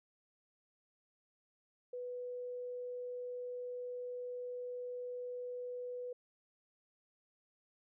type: tone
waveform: sine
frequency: 493.9 Hz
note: B4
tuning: in tune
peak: -40 dBFS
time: 1.93-6.13 s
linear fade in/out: 5 ms
effects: none